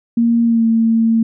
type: tone with pitch glide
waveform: sine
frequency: 233.1 to 226.5 Hz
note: A#3 to A#3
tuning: 0 to -50 cents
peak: -10 dBFS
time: 0.17-1.23 s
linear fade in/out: 5 ms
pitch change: -50 cents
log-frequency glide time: 0.44-0.65 s
effects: none